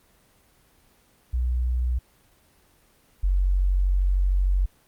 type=tone pair in turn; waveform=sine; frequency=61.4 / 46.51 Hz; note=B1 / F#1; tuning=-9 / +10 cents; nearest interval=perfect fourth; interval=481 cents; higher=first; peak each=-21 / -18 dBFS; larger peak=second; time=1.33-1.99 / 3.23-4.66 s; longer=second; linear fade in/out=10 ms; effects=pink hiss -60 dBFS RMS until 4.87 s + Opus 24 kbps